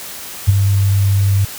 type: tone with ADSR envelope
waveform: sine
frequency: 98.9 Hz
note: G2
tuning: 16 cents sharp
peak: -3 dBFS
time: 0.47-1.45 s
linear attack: 23 ms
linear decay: 16 ms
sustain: -7 dB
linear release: 6 ms
effects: white hiss -30 dBFS RMS until 1.58 s